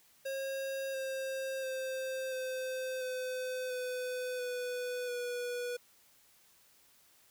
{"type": "tone with pitch steps", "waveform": "square", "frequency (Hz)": [540, 532.3, 524.6, 517.1, 509.7, 502.4, 495.2, 488.1], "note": ["C#5", "C5", "C5", "C5", "C5", "B4", "B4", "B4"], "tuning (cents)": [-45, 30, 4, -20, -45, 30, 5, -20], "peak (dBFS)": -36, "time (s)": [0.25, 5.77], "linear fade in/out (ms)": 10, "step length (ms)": 690, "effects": ["white hiss -65 dBFS RMS until 7.3 s"]}